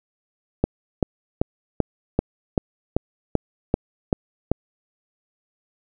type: click train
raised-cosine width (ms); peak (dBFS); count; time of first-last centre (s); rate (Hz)
2; -4; 11; 0.64-4.516; 2.58
effects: none